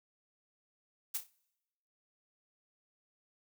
blue noise with echo, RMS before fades -35 dBFS, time 1.14-1.18 s, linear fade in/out 10 ms, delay 31 ms, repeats 4, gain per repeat -9 dB, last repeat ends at 1.304 s, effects noise-tail reverb RT60 1.0 s tail -26 dB re dry

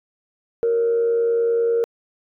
sine tone with frequency modulation, 465.1 Hz, A#4, 4 cents flat, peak -15 dBFS, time 0.63-1.84 s, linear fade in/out 0 ms, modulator 90.1 Hz, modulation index 0.26, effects tanh soft clip ceiling -12 dBFS

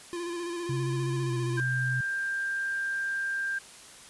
square tone with vibrato, 345.2 Hz, F4, 20 cents flat, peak -33 dBFS, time 0.13-1.6 s, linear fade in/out 0 ms, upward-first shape square, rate 15 Hz, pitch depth 28 cents each way
sine tone with pitch glide, 133.8 to 127.39 Hz, C3 to C3, +39 to -46 cents, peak -28 dBFS, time 0.69-2.01 s, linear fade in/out 5 ms, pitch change -85 cents, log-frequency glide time 1.25-1.33 s
sine tone, 1589 Hz, G6, 23 cents sharp, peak -28 dBFS, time 1.57-3.59 s, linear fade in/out 10 ms
effects white hiss -49 dBFS RMS until 4.09 s + resampled to 24000 Hz

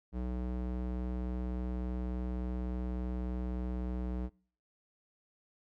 square tone with band-pass filter, 61.74 Hz, B1, in tune, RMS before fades -36 dBFS, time 0.12-4.3 s, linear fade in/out 50 ms, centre 190 Hz, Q 0.55, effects noise-tail reverb RT60 0.6 s tail -26 dB re dry

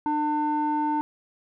square tone with low-pass filter, 300 Hz, D4, 37 cents sharp, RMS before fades -25 dBFS, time 0.06-1.01 s, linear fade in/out 0 ms, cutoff 1000 Hz, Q 6.4, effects none

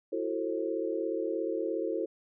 sine chord, F# half-diminished seventh, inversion third, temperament just, 333 / 370 / 444 / 532.8 Hz, E4 / F#4 / A4 / C5, +18 / 0 / +16 / +31 cents, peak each -34 / -36 / -34 / -36 dBFS, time 0.12-2.06 s, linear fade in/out 10 ms, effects none

